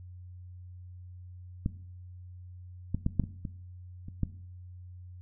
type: clicks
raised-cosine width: 5 ms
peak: -16 / -17 / -14 / -12 / -24 / -22 / -29 / -15 dBFS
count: 8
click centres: 1.661 / 2.946 / 3.064 / 3.197 / 3.238 / 3.452 / 4.084 / 4.233 s
effects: noise-tail reverb RT60 0.6 s tail -17 dB re dry + added 90 Hz sine -44 dBFS peak until 5.21 s